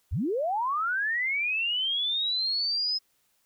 sine linear sweep, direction up, 46.25 to 5130 Hz, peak -25 dBFS, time 0.11-2.99 s, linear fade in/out 20 ms, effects white hiss -70 dBFS RMS until 3.45 s

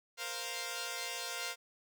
5% pulse chord, Bb suspended second, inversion none, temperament equal, 466.2 / 523.3 / 698.5 Hz, Bb4 / C5 / F5, 0 / 0 / 0 cents, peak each -32 / -31 / -30 dBFS, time 0.17-1.56 s, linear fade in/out 50 ms, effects none

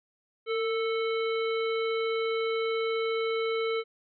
harmonic tone with a mistuned harmonic, 440 Hz, A4, in tune, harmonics 1 / 3 / 5 / 7 / 9, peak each -27 / -36 / -37 / -42 / -43 dBFS, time 0.46-3.84 s, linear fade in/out 50 ms, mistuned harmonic 1, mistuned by +48 cents, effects none

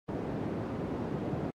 white band-pass noise, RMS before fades -35 dBFS, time 0.08-1.51 s, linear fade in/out 10 ms, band 100 to 370 Hz, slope 12 dB/octave, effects AAC 64 kbps

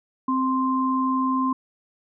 sine tone pair together, 261.6 / 1046.5 Hz, C4 / C6, 0 / 0 cents, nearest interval 2 octaves, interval 2400 cents, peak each -22 / -23 dBFS, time 0.28-1.53 s, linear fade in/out 5 ms, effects none

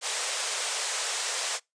white band-pass noise, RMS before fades -31 dBFS, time 0.01-1.6 s, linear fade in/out 50 ms, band 430 to 9100 Hz, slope 48 dB/octave, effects noise-tail reverb RT60 0.2 s tail -25 dB re dry + resampled to 22050 Hz

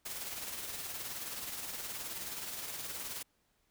white noise with tremolo, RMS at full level -40 dBFS, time 0.05-3.23 s, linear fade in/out 10 ms, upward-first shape sine, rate 19 Hz, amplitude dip 40%, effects pink hiss -75 dBFS RMS until 3.7 s

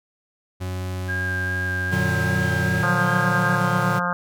40% pulse tone with pitch glide, 92.2 to 90.98 Hz, F#2 to F#2, -6 to -29 cents, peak -25 dBFS, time 0.6-2.83 s, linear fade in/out 20 ms, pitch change -23 cents, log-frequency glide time 1.37-2.46 s
sine tone with vibrato, 1608 Hz, G6, 44 cents sharp, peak -24 dBFS, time 1.08-3.57 s, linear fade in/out 20 ms, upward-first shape square, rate 2.5 Hz, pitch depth 10 cents each way
square chord, Bb augmented, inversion none, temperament equal with one note detuned, 116.54 / 149.92 / 185 Hz, Bb2 / D3 / F#3, 0 / +36 / 0 cents, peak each -27 dBFS, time 1.91-4 s, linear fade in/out 20 ms
harmonic tone, 176.6 Hz, F3, 20 cents sharp, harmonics 1 / 3 / 4 / 5 / 6 / 7 / 8 / 9, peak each -28 / -31 / -32 / -30 / -30 / -26 / -29 / -29 dBFS, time 2.83-4.13 s, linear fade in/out 0 ms
effects none

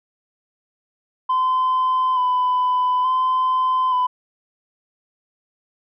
sine tone with vibrato, 1014 Hz, B5, 45 cents sharp, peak -14 dBFS, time 1.29-4.07 s, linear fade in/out 10 ms, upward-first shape square, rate 0.57 Hz, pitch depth 21 cents each way, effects tanh soft clip ceiling -14 dBFS

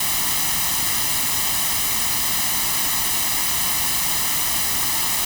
white noise with comb filter, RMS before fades -21 dBFS, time 0-5.25 s, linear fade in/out 5 ms, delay 1 ms, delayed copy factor +0.65, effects none

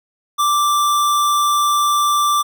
square tone, 1174.7 Hz, D6, in tune, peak -14 dBFS, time 0.38-2.43 s, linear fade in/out 20 ms, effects none

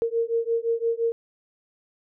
sine beating tone pair, 458.5 / 464.3 Hz, A#4 / A#4, -29 / -7 cents, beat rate 5.8 Hz, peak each -25 dBFS, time 0.02-1.12 s, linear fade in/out 0 ms, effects none

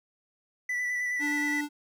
triangle tone with vibrato, 1975.5 Hz, B6, in tune, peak -26 dBFS, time 0.69-1.61 s, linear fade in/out 5 ms, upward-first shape square, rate 9.5 Hz, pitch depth 16 cents each way
square tone, 293.7 Hz, D4, in tune, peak -31 dBFS, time 1.19-1.69 s, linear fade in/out 50 ms
effects none

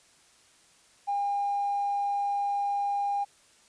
triangle tone with tanh clipping, 807 Hz, G#5, 50 cents flat, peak -25 dBFS, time 1.07-3.25 s, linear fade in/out 20 ms, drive 1 dB, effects white hiss -60 dBFS RMS until 3.68 s + resampled to 22050 Hz

